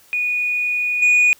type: tone with level steps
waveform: sine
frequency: 2462 Hz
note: D#7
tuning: 19 cents flat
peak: -17 / -8 dBFS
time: 0.13-1.33 s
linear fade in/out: 0 ms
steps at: 1.02 s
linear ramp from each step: 5 ms
effects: tanh soft clip ceiling -10 dBFS + white hiss -51 dBFS RMS until 1.39 s